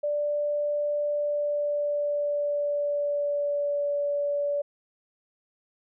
sine tone with pitch glide, 587.3 to 575.9 Hz, D5 to D5, 0 to -34 cents, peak -24 dBFS, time 0.03-4.62 s, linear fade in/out 10 ms, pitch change -34 cents, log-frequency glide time 1.08-3.92 s, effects none

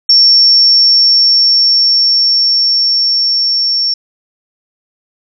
sine tone with level ramp, 5460 Hz, F8, 40 cents flat, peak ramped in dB -3 to -10 dBFS, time 0.09-3.94 s, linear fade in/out 5 ms, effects none

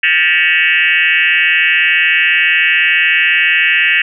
sine tone with frequency modulation, 2251 Hz, C#7, 26 cents sharp, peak -8 dBFS, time 0.03-4.02 s, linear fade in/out 5 ms, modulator 166 Hz, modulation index 3.6, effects none

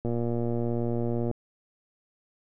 click train, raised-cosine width 2 ms, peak -17 dBFS, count 150, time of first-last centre 0.05-1.313 s, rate 118 Hz, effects none

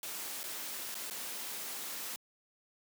white noise with dropouts, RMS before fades -41 dBFS, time 0.03-2.16 s, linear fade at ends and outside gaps 1 ms, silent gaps 0.432-0.439 / 0.944-0.952 / 1.1-1.109 s, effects high-pass 200 Hz 12 dB/octave

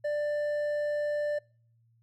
sine tone with hard clipping, 591 Hz, D5, 11 cents sharp, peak -29 dBFS, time 0.04-1.39 s, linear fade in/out 10 ms, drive 5 dB, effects noise-tail reverb RT60 0.5 s tail -26 dB re dry + added 115 Hz sine -63 dBFS peak until 2.02 s

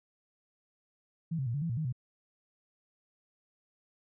sine tone with pitch steps, 164.6 / 133.3 / 116.6 / 143.7 / 167 / 117.4 / 156.9 / 125.2 Hz, E3 / C3 / A#2 / D3 / E3 / A#2 / D#3 / B2, -2 / +33 / +1 / -37 / +23 / +13 / +15 / +24 cents, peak -30 dBFS, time 1.31-1.926 s, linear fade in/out 10 ms, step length 77 ms, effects none

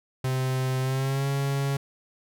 45% pulse tone with pitch glide, 130.1 to 138.63 Hz, C3 to C#3, -9 to 0 cents, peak -24 dBFS, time 0.24-1.77 s, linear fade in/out 5 ms, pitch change +109 cents, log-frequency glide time 0.81-1.27 s, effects none

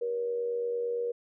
sine tone with amplitude modulation, 475.5 Hz, A#4, 34 cents sharp, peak -26 dBFS, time 0.01-1.12 s, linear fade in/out 10 ms, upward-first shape sine, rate 88.8 Hz, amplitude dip 50%, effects none

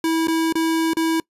square tone with dropouts, 325.4 Hz, E4, 22 cents flat, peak -18 dBFS, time 0.04-1.2 s, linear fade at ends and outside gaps 2 ms, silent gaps 0.272-0.282 / 0.525-0.554 / 0.934-0.969 s, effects noise-tail reverb RT60 0.1 s tail -24 dB re dry + resampled to 32000 Hz

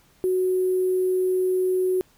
sine tone with sample-and-hold, 370 Hz, F#4, in tune, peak -19 dBFS, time 0.24-2.01 s, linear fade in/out 0 ms, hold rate 11025 Hz, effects pink hiss -59 dBFS RMS until 2.17 s

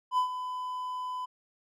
triangle tone with ADSR envelope, 1005 Hz, B5, 30 cents sharp, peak -20 dBFS, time 0.11-1.26 s, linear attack 68 ms, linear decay 100 ms, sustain -11 dB, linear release 15 ms, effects none

